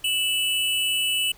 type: tone pair together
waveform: square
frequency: 2637 / 2960 Hz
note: E7 / F#7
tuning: 0 / 0 cents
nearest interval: major second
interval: 200 cents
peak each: -28 / -23 dBFS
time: 0.04-1.32 s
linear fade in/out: 5 ms
effects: pink hiss -52 dBFS RMS until 1.37 s